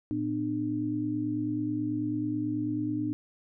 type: tone cluster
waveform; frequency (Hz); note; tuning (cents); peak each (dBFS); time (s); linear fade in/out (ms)
sine; 115.8 / 251.7 / 300.9; A#2 / B3 / D4; -11 / +33 / +42; -36 / -35 / -29; 0.11-3.13; 0
effects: none